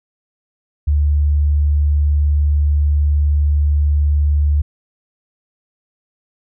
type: tone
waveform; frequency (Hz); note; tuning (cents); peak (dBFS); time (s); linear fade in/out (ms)
sine; 73.42; D2; 0; -11; 0.87-4.62; 10
effects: none

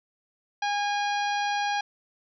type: harmonic tone with a mistuned harmonic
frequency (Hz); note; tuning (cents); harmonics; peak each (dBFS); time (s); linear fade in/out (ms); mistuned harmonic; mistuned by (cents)
818; G#5; -26; 1 / 2 / 3 / 4 / 5 / 6 / 7; -26 / -32 / -36 / -38 / -40 / -42 / -43; 0.62-1.81; 5; 6; -18
effects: none

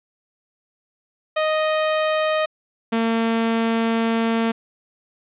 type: tone pair in turn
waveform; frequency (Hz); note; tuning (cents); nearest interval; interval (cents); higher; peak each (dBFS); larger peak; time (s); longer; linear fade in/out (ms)
sawtooth; 622.3 / 227.5; D#5 / A#3; 0 / -42; octave + perfect fourth; 1742; first; -14; neither; 1.36-2.46 / 2.92-4.52; second; 10
effects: resampled to 8000 Hz + 9-bit

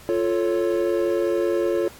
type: chord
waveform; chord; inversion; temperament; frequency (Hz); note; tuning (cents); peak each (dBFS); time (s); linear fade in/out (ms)
triangle; F augmented; none; equal; 349.2 / 440 / 554.4; F4 / A4 / C#5; 0 / 0 / 0; -20 / -23 / -23; 0.09-1.88; 0
effects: pink hiss -46 dBFS RMS until 1.99 s + AAC 64 kbps

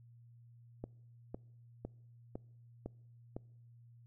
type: click train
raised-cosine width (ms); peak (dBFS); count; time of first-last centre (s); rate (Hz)
2; -28; 6; 0.84-3.365; 1.98
effects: noise-tail reverb RT60 0.8 s tail -25 dB re dry + added 118 Hz sine -57 dBFS peak until 4.06 s

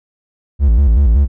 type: tone with vibrato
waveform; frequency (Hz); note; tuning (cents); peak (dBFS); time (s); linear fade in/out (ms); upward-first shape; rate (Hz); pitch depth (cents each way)
triangle; 62.8; B1; +30; -5; 0.59-1.28; 50; square; 5.3; 200
effects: none

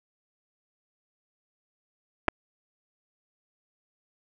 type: clicks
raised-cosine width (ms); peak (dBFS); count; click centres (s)
0.5; -7; 2; 2.282 / 2.285
effects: none

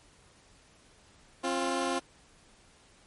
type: tone pair together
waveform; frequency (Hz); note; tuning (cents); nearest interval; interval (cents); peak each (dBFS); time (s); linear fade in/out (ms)
15% pulse; 267 / 349.2; C4 / F4; +35 / 0; perfect fourth; 465; -25; 1.43-2; 20
effects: pink hiss -60 dBFS RMS until 3.06 s + MP3 48 kbps

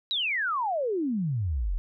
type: exponential sweep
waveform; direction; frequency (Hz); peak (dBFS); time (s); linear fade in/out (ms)
sine; down; 3977 to 37.74; -25; 0.11-1.78; 0
effects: none

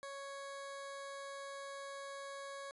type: tone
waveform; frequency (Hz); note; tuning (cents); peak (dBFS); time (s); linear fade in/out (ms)
20% pulse; 554.4; C#5; 0; -40; 0.03-2.71; 0
effects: resampled to 24000 Hz

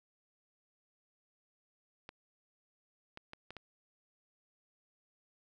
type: clicks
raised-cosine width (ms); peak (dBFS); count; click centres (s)
0.3; -30; 5; 2.091 / 3.174 / 3.334 / 3.506 / 3.567
effects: none

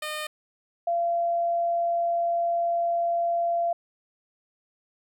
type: tone pair in turn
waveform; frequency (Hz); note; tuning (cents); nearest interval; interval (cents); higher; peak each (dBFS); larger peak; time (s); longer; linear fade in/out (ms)
10% pulse / sine; 610 / 684.7; D#5 / F5; -34 / -34; major second; 200; second; -22; neither; 0.02-0.27 / 0.87-3.73; second; 5
effects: none

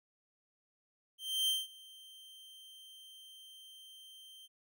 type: tone with ADSR envelope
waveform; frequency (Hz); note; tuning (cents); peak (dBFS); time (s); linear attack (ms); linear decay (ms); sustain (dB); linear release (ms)
45% pulse; 3136; G7; 0; -28; 1.18-4.48; 300; 190; -24; 29
effects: none

